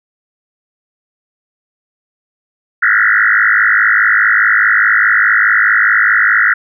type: tone with frequency modulation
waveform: sine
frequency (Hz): 1670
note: G#6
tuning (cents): +9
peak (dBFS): -7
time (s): 2.82-6.54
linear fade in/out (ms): 10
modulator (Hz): 52.4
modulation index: 5.8
effects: none